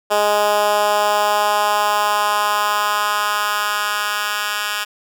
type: tone with high-pass filter sweep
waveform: 10% pulse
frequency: 207.7 Hz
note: G#3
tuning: in tune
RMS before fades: -18 dBFS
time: 0.1-4.85 s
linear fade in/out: 20 ms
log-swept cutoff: 560 to 1800 Hz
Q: 1.8
effects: none